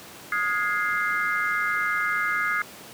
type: chord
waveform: sine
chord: F minor seventh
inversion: third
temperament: equal with one note detuned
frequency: 1244.5 / 1429.6 / 1661.2 / 2093 Hz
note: Eb6 / F6 / Ab6 / C7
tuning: 0 / +40 / 0 / 0 cents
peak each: -28 dBFS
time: 0.32-2.62 s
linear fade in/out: 2 ms
effects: pink hiss -43 dBFS RMS until 2.93 s + high-pass 150 Hz 12 dB/octave